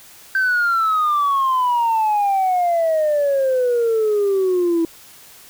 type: exponential sweep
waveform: sine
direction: down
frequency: 1563 to 327.1 Hz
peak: -13 dBFS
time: 0.35-4.85 s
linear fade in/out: 2 ms
effects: tanh soft clip ceiling -12 dBFS + white hiss -44 dBFS RMS until 5.49 s